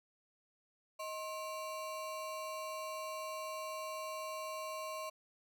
square ring-modulated tone, 848 Hz, G#5, 36 cents sharp, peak -38 dBFS, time 0.99-5.1 s, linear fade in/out 10 ms, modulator 220 Hz, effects none

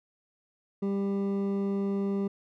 triangle tone pair together, 198.05 / 396.1 Hz, G3 / G4, +18 / +18 cents, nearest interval octave, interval 1200 cents, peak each -24 / -28 dBFS, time 0.82-2.28 s, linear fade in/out 10 ms, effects tanh soft clip ceiling -23 dBFS

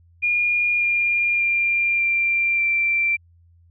sine tone with pitch steps, 2424 / 2406 / 2388 / 2370 / 2352 Hz, D#7 / D7 / D7 / D7 / D7, -46 / +41 / +28 / +15 / +2 cents, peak -17 dBFS, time 0.22-3.17 s, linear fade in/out 20 ms, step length 590 ms, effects added 85 Hz sine -51 dBFS peak until 3.7 s

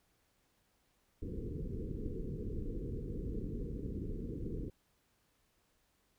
pink low-pass noise, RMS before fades -40 dBFS, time 1.22-4.7 s, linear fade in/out 5 ms, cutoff 480 Hz, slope 96 dB/octave, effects pink hiss -75 dBFS RMS until 6.18 s

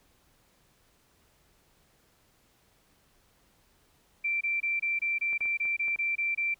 sine tone bursts, 2349 Hz, D7, in tune, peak -26 dBFS, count 12, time 4.24-6.544 s, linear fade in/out 10 ms, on 170 ms, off 24 ms
clicks, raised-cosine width 0.5 ms, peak -33 dBFS, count 6, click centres 5.33 / 5.408 / 5.456 / 5.654 / 5.882 / 5.96 s
effects pink hiss -66 dBFS RMS until 6.59 s

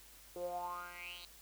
10% pulse tone with band-pass filter sweep, 175.8 Hz, F3, 12 cents sharp, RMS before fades -44 dBFS, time 0.36-1.25 s, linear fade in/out 2 ms, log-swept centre 430 to 4000 Hz, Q 7.9, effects added 50 Hz sine -64 dBFS peak until 1.41 s + white hiss -59 dBFS RMS until 1.41 s

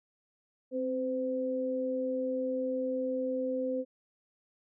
sine tone pair together, 261.6 / 512.7 Hz, C4 / C5, 0 / -35 cents, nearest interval octave, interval 1165 cents, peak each -34 / -31 dBFS, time 0.71-3.85 s, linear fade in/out 50 ms, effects none

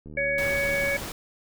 click train, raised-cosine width 3 ms, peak -30 dBFS, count 64, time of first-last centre 0.06-0.889 s, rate 76 Hz
harmonic tone, 560 Hz, C#5, 18 cents sharp, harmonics 1 / 3 / 4, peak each -27 / -30 / -26 dBFS, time 0.17-0.97 s, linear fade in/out 5 ms
pink noise, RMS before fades -35 dBFS, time 0.38-1.12 s, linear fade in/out 2 ms
effects none

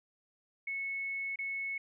sine tone with dropouts, 2200 Hz, C#7, 14 cents flat, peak -34 dBFS, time 0.67-1.78 s, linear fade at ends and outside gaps 5 ms, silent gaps 1.359-1.388 s, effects none

